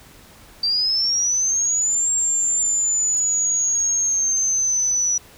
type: linear two-way sweep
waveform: sine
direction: up then down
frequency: 4633 to 7459 to 5870 Hz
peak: -17 dBFS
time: 0.63-5.18 s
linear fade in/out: 5 ms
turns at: 2.1 s
effects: pink hiss -47 dBFS RMS until 5.37 s